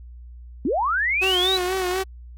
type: linear sweep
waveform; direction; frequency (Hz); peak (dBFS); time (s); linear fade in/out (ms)
sine; up; 220 to 4003; -19; 0.65-1.57; 2
type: tone with vibrato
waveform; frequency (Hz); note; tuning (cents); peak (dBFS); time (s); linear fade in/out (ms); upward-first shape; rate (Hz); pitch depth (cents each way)
sawtooth; 370; F#4; 0; -18; 1.21-2.04; 20; sine; 4.1; 55
effects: added 60 Hz sine -38 dBFS peak until 2.37 s + AAC 64 kbps